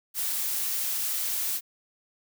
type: noise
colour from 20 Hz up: blue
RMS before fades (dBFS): -29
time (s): 0.14-1.61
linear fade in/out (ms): 50
effects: none